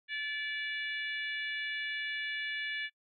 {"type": "harmonic tone", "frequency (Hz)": 579, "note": "D5", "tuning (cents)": -25, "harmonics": [3, 4, 5, 6, 7], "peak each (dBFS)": [-36, -39, -43, -43, -54], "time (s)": [0.08, 2.9], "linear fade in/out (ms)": 50, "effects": ["noise-tail reverb RT60 0.1 s tail -25 dB re dry", "MP3 64 kbps"]}